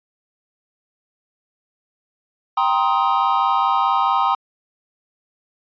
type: chord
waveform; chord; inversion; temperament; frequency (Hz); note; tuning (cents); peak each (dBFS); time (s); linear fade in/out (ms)
triangle; C minor seventh; second; just; 784.9 / 941.9 / 1046.5 / 1255.8; G5 / Bb5 / C6 / Eb6; +2 / +18 / 0 / +16; -19; 2.57-4.35; 5
effects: resampled to 11025 Hz